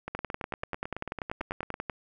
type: two click trains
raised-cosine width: 0.5 ms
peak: -20 / -17 dBFS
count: 16 / 19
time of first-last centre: 0.08-1.741 / 0.15-1.898 s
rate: 9.03 / 10.3 Hz
effects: none